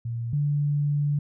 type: tone pair in turn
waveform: sine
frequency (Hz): 116.9 / 145.51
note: A#2 / D3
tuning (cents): +5 / -16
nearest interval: major third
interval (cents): 379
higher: second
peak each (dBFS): -27 / -21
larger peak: second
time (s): 0.05-0.33 / 0.33-1.19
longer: second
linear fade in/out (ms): 5
effects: none